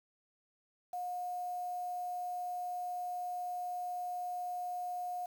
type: tone with quantisation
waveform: sine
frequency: 718 Hz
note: F5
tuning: 48 cents sharp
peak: -36 dBFS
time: 0.93-5.26 s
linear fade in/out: 5 ms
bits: 9
effects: none